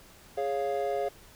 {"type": "chord", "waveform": "triangle", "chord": "Db major", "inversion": "second", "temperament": "equal", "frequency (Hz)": [415.3, 554.4, 698.5], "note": ["Ab4", "Db5", "F5"], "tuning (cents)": [0, 0, 0], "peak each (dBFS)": -30, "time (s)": [0.37, 1.09], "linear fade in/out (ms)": 10, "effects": ["pink hiss -54 dBFS RMS until 1.35 s"]}